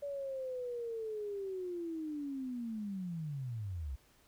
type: linear sweep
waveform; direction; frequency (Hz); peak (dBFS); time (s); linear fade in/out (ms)
sine; down; 575 to 61.8; -37; 0.02-3.96; 10
effects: pink hiss -67 dBFS RMS until 4.27 s